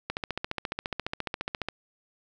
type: click train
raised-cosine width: 0.3 ms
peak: -14 dBFS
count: 24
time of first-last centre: 0.1-1.686 s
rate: 14.5 Hz
effects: none